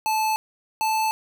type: tone pair in turn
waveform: square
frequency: 871 / 876 Hz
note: A5 / A5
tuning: -18 / -8 cents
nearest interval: unison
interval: 10 cents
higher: second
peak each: -21 dBFS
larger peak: neither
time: 0.06-0.36 / 0.81-1.11 s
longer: neither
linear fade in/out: 0 ms
effects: none